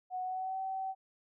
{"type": "tone with pitch glide", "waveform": "sine", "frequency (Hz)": [738, 764.9], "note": ["F#5", "G5"], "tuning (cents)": [-5, -43], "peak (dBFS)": -34, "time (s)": [0.1, 0.95], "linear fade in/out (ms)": 50, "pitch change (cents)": 62, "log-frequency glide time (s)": [0.22, 0.59], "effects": []}